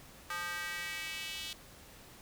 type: tone with high-pass filter sweep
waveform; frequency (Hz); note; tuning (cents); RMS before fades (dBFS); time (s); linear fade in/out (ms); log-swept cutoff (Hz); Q
square; 174.61; F3; 0; -40; 0.3-1.53; 2; 1300 to 3300; 2.5
effects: pink hiss -55 dBFS RMS until 2.21 s